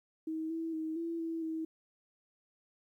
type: tone with pitch steps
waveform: sine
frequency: 318.1 / 327 / 317 / 333.8 / 328.2 / 320.7 Hz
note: D#4 / E4 / D#4 / E4 / E4 / E4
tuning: +38 / -14 / +32 / +22 / -8 / -48 cents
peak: -34 dBFS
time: 0.27-1.65 s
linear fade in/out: 5 ms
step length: 230 ms
effects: 12-bit